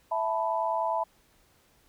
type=chord; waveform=sine; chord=E suspended fourth; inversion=none; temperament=just; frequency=659.3 / 879 / 988.9 Hz; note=E5 / A5 / B5; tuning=0 / -2 / +2 cents; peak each=-30 dBFS; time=0.11-1.04 s; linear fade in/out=10 ms; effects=pink hiss -64 dBFS RMS until 1.88 s